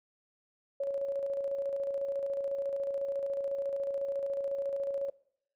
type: tone with tremolo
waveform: sine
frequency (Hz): 555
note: C#5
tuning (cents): +2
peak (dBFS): -29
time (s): 0.8-5.1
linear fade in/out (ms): 5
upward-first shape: square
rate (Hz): 14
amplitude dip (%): 35
effects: noise-tail reverb RT60 0.7 s tail -22 dB re dry